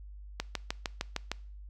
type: click train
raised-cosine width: 0.2 ms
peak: -14 dBFS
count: 7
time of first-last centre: 0.4-1.316 s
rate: 6.55 Hz
effects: noise-tail reverb RT60 0.5 s tail -23 dB re dry + added 50 Hz sine -44 dBFS peak until 1.69 s